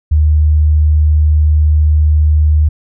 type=tone; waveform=sine; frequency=76.2 Hz; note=D#2; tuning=36 cents flat; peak=-6 dBFS; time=0.11-2.69 s; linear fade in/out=10 ms; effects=none